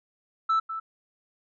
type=tone with echo; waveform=sine; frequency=1318.5 Hz; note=E6; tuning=in tune; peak=-18 dBFS; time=0.49-0.6 s; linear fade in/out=10 ms; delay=200 ms; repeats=1; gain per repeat=-12 dB; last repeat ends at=0.8 s; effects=tanh soft clip ceiling -19 dBFS